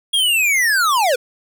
square linear sweep, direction down, 3322 to 463.4 Hz, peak -14 dBFS, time 0.13-1.16 s, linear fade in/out 10 ms, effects none

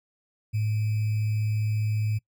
sine tone with sample-and-hold, 107.4 Hz, A2, 41 cents flat, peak -23 dBFS, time 0.53-2.19 s, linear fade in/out 20 ms, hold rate 2450 Hz, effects noise-tail reverb RT60 0.1 s tail -23 dB re dry

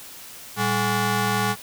15% pulse ring-modulated tone, 312.7 Hz, D#4, 9 cents sharp, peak -11 dBFS, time 0.56-1.56 s, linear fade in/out 50 ms, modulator 510 Hz, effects white hiss -41 dBFS RMS until 1.62 s

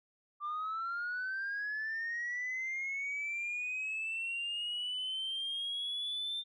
sine linear sweep, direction up, 1174.7 to 3593 Hz, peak -33 dBFS, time 0.4-6.44 s, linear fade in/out 50 ms, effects tanh soft clip ceiling -32 dBFS

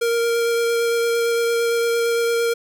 square tone with vibrato, 466.2 Hz, A#4, in tune, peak -18 dBFS, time 0.01-2.54 s, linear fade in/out 10 ms, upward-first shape sine, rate 8.8 Hz, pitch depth 9 cents each way, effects none

